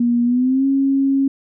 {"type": "tone with pitch glide", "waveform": "sine", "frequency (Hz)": [238.8, 272.7], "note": ["A#3", "C#4"], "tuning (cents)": [42, -28], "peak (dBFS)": -13, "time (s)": [0, 1.28], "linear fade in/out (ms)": 5, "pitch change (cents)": 230, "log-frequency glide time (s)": [0.24, 0.66], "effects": []}